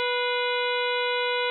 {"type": "harmonic tone with a mistuned harmonic", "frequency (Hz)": 490.5, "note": "B4", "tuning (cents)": -12, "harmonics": [1, 2, 3, 4, 5, 6, 7, 8], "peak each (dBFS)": [-27, -30, -32, -33, -34, -35, -35, -36], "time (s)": [0, 1.5], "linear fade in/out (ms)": 0, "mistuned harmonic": 4, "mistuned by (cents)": 100, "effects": []}